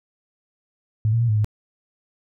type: tone with pitch steps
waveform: sine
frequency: 108.5 / 115.5 / 118.1 / 107.2 / 106.2 Hz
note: A2 / A#2 / A#2 / A2 / G#2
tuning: -24 / -16 / +23 / -45 / +39 cents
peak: -16 dBFS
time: 1.05-1.445 s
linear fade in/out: 0 ms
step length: 79 ms
effects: none